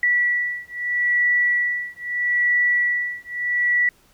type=beating tone pair; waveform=sine; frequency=1950 / 1950.78 Hz; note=B6 / B6; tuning=-23 / -22 cents; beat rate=0.78 Hz; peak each=-21 dBFS; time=0.03-3.89 s; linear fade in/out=2 ms; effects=pink hiss -57 dBFS RMS until 4.13 s